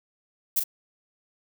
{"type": "noise with echo", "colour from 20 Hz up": "violet", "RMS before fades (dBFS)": -22, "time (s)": [0.56, 0.6], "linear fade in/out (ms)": 10, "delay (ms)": 39, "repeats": 1, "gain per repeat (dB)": -6, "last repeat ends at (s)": 0.639, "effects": []}